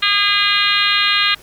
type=harmonic tone; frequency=407.5 Hz; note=G#4; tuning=33 cents flat; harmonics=3 / 4 / 5 / 6 / 7 / 8 / 9 / 10; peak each=-21 / -21 / -21 / -21 / -21 / -21 / -21 / -21 dBFS; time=0.02-1.35 s; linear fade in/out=10 ms; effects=pink hiss -44 dBFS RMS until 1.42 s